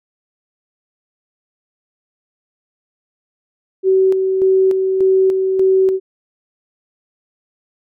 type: tone with tremolo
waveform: sine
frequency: 380 Hz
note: F#4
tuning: 46 cents sharp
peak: -9 dBFS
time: 3.83-6 s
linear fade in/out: 50 ms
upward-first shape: square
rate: 1.7 Hz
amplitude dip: 40%
effects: none